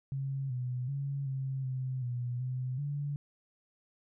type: tone with pitch steps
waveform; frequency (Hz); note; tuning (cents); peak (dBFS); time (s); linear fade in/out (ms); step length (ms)
sine; 136.1 / 125.2 / 139.3 / 133.7 / 129.7 / 122.4 / 127.7 / 143.8; C#3 / B2 / C#3 / C3 / C3 / B2 / C3 / D3; -31 / +24 / +9 / +38 / -15 / -15 / -42 / -36; -32; 0.12-3.16; 0; 380
effects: none